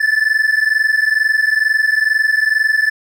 triangle tone pair together, 1737.8 / 1760 Hz, A6 / A6, -22 / 0 cents, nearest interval unison, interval 22 cents, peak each -13 dBFS, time 0-2.9 s, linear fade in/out 10 ms, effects none

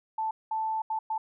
sine tone bursts at uneven times, 880 Hz, A5, in tune, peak -27 dBFS, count 4, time 0.18-0.31 / 0.51-0.82 / 0.9-0.99 / 1.1-1.18 s, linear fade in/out 5 ms, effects none

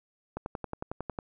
click train, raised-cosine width 1 ms, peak -20 dBFS, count 10, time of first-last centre 0.37-1.188 s, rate 11 Hz, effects none

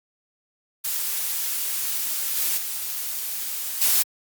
blue noise with level steps, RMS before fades -26 / -23 / -29 / -19 dBFS, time 0.84-4.03 s, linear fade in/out 10 ms, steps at 2.36 / 2.57 / 3.81 s, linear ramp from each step 10 ms, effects Opus 48 kbps

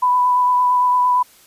sine tone with vibrato, 993 Hz, B5, 9 cents sharp, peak -12 dBFS, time 0.02-1.23 s, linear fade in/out 10 ms, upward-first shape triangle, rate 8.8 Hz, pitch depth 17 cents each way, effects white hiss -49 dBFS RMS until 1.46 s + resampled to 32000 Hz

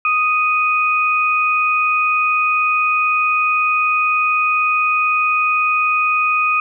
sine tone pair together, 1244.5 / 2489 Hz, D#6 / D#7, 0 / 0 cents, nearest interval octave, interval 1200 cents, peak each -16 dBFS, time 0.05-6.6 s, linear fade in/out 2 ms, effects none

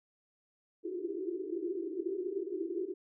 white band-pass noise, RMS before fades -37 dBFS, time 0.83-2.94 s, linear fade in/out 20 ms, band 330 to 390 Hz, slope 96 dB/octave, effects none

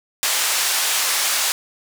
white band-pass noise, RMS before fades -20 dBFS, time 0.23-1.52 s, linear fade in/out 0 ms, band 740 to 9600 Hz, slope 12 dB/octave, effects none

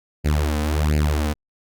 sawtooth tone with flanger, 75.2 Hz, D2, 42 cents sharp, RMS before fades -20 dBFS, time 0.24-1.34 s, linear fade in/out 20 ms, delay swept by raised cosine 0.42 to 4.02 ms, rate 1.4 Hz, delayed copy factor +1, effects Opus 48 kbps

